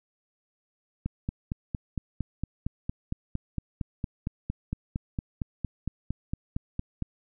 click train, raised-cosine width 5 ms, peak -17 dBFS, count 27, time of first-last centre 1.06-7.023 s, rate 4.36 Hz, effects none

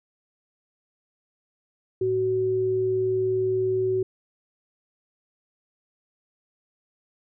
sine tone pair together, 112 / 375 Hz, A2 / F#4, +31 / +23 cents, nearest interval octave + major sixth, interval 2092 cents, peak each -33 / -21 dBFS, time 2.01-4.03 s, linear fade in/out 5 ms, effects none

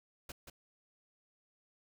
pink noise with echo, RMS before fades -45 dBFS, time 0.29-0.32 s, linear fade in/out 5 ms, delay 180 ms, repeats 1, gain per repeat -6 dB, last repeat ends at 0.5 s, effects none

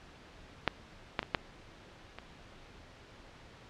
clicks, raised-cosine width 0.3 ms, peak -9 / -12 / -21 / -10 / -26 dBFS, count 5, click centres 0.677 / 1.192 / 1.229 / 1.348 / 2.186 s, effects pink hiss -54 dBFS RMS until 3.69 s + low-pass 4000 Hz 12 dB/octave

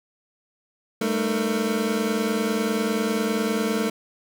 square tone cluster, 203.1 / 223.1 / 308 / 445.7 / 475.7 Hz, G#3 / A3 / D#4 / A4 / A#4, -38 / +24 / -17 / +22 / +35 cents, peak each -29 / -27 / -32 / -28 / -33 dBFS, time 1.01-3.9 s, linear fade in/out 5 ms, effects none

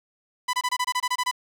sawtooth tone bursts, 997 Hz, B5, 16 cents sharp, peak -18 dBFS, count 11, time 0.48-1.314 s, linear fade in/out 10 ms, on 54 ms, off 24 ms, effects low-pass 11000 Hz 12 dB/octave + 8-bit

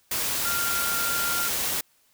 sine tone in noise, 1393 Hz, F6, 5 cents flat, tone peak -28 dBFS, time 0.45-1.48 s, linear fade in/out 5 ms, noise white, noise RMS -27 dBFS, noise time 0.11-1.81 s, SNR -4 dB, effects white hiss -64 dBFS RMS until 2.13 s

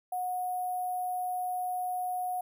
sine tone with sample-and-hold, 730 Hz, F#5, 24 cents flat, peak -30 dBFS, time 0.12-2.41 s, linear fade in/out 5 ms, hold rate 11025 Hz, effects none

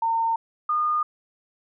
sine tone pair in turn, 911 / 1220.6 Hz, A#5 / D#6, -40 / -34 cents, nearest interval perfect fourth, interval 506 cents, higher second, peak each -20 / -20 dBFS, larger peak neither, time 0.02-0.36 / 0.69-1.03 s, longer neither, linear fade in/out 5 ms, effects none

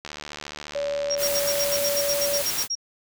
click train, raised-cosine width 0.2 ms, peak -17 dBFS, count 130, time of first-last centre 0.05-1.784 s, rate 74.4 Hz
sine tone, 571 Hz, D5, 49 cents flat, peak -24 dBFS, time 0.75-2.42 s, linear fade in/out 5 ms
sine tone bursts, 5600 Hz, F8, 4 cents sharp, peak -23 dBFS, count 14, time 1.1-2.754 s, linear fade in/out 10 ms, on 55 ms, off 68 ms
white noise, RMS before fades -28 dBFS, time 1.17-2.68 s, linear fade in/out 50 ms
effects none

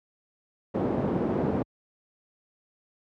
pink band-pass noise, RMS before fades -27 dBFS, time 0.74-1.63 s, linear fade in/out 10 ms, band 160 to 520 Hz, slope 12 dB/octave, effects high-pass 60 Hz 12 dB/octave

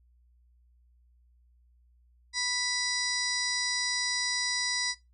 harmonic tone with a mistuned harmonic, 990 Hz, B5, 4 cents sharp, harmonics 1 / 2 / 4 / 5 / 6 / 7 / 8 / 9, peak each -43 / -34 / -35 / -33 / -35 / -45 / -42 / -43 dBFS, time 2.33-4.95 s, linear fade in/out 50 ms, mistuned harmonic 6, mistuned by -68 cents, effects noise-tail reverb RT60 0.2 s tail -17 dB re dry + added 60 Hz sine -60 dBFS peak until 5.13 s

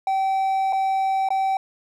triangle tone with dropouts, 771 Hz, G5, 29 cents flat, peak -17 dBFS, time 0.07-1.57 s, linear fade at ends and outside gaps 2 ms, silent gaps 0.726-0.73 / 1.288-1.304 s, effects none

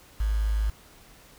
sine tone with quantisation, 53 Hz, G#1, 36 cents sharp, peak -22 dBFS, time 0.2-0.7 s, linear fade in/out 5 ms, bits 7, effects pink hiss -53 dBFS RMS until 1.38 s

